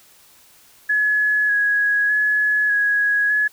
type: tone with vibrato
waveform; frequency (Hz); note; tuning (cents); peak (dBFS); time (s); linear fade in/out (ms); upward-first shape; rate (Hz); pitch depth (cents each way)
sine; 1681; G#6; +20; -15; 0.89-3.48; 10; square; 0.83; 17
effects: white hiss -51 dBFS RMS until 3.52 s